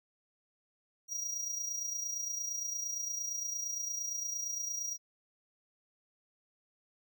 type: tone with amplitude modulation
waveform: square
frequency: 5740 Hz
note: F8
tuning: 47 cents sharp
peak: -33 dBFS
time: 1.08-4.98 s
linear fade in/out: 50 ms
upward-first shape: sine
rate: 28.7 Hz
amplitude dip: 55%
effects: none